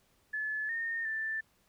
sine tone with pitch steps, 1725 / 1832 / 1769 Hz, A6 / A#6 / A6, -35 / -31 / +9 cents, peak -32 dBFS, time 0.33-1.41 s, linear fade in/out 10 ms, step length 360 ms, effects pink hiss -70 dBFS RMS until 1.68 s

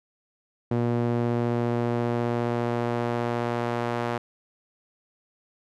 sawtooth tone with band-pass filter sweep, 119 Hz, A#2, 36 cents sharp, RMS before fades -26 dBFS, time 0.71-4.18 s, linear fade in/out 5 ms, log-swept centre 310 to 840 Hz, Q 0.72, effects none

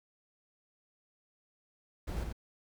brown noise with echo, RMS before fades -37 dBFS, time 2.07-2.24 s, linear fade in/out 10 ms, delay 88 ms, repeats 1, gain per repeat -3 dB, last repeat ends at 2.328 s, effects none

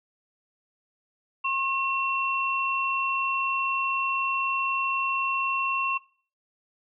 sine tone pair together, 1076.9 / 2716 Hz, C6 / F7, +50 / -49 cents, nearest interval octave + major third, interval 1601 cents, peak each -27 dBFS, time 1.44-5.98 s, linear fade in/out 10 ms, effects noise-tail reverb RT60 0.4 s tail -17 dB re dry

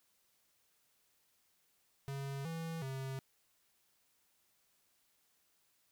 square tone with pitch steps, 138 / 164.2 / 133.6 Hz, C#3 / E3 / C3, -7 / -6 / +36 cents, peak -40 dBFS, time 2.08-3.19 s, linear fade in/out 0 ms, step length 370 ms, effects white hiss -75 dBFS RMS until 5.91 s

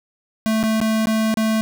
square tone with dropouts, 220 Hz, A3, in tune, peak -17 dBFS, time 0.46-1.61 s, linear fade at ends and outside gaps 0 ms, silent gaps 0.63-0.637 / 0.803-0.814 / 1.057-1.071 / 1.341-1.372 s, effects none

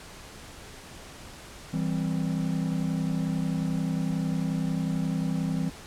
triangle chord, C major, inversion first, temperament equal, 164.81 / 196 / 261.6 Hz, E3 / G3 / C4, 0 / 0 / 0 cents, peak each -26 / -29 / -30 dBFS, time 1.73-5.7 s, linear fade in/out 10 ms, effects pink hiss -45 dBFS RMS until 5.86 s + low-pass 10000 Hz 12 dB/octave

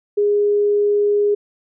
sine tone, 411.8 Hz, G#4, 15 cents flat, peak -13 dBFS, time 0.17-1.35 s, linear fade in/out 10 ms, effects none

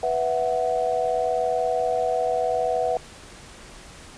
sine chord, B suspended fourth, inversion none, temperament equal, 493.9 / 659.3 / 740 Hz, B4 / E5 / F#5, 0 / 0 / 0 cents, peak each -25 dBFS, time 0.03-2.97 s, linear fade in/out 2 ms, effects pink hiss -44 dBFS RMS until 4.17 s + resampled to 22050 Hz

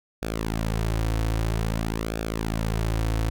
sawtooth tone with flanger, 55 Hz, A1, in tune, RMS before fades -26 dBFS, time 0.22-3.3 s, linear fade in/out 5 ms, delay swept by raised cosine 0.98 to 4.98 ms, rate 0.51 Hz, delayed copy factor -0.7, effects none

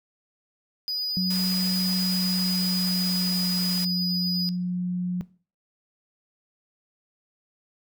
triangle tone, 4946 Hz, D#8, 11 cents flat, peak -25 dBFS, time 0.88-4.49 s, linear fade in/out 0 ms
sine tone with pitch glide, 185 to 179.32 Hz, F#3 to F3, 0 to +46 cents, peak -23 dBFS, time 1.17-5.21 s, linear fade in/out 0 ms, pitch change -54 cents, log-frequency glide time 1.91-4.65 s
white noise, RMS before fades -35 dBFS, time 1.3-3.85 s, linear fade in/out 5 ms
effects noise-tail reverb RT60 0.4 s tail -19 dB re dry

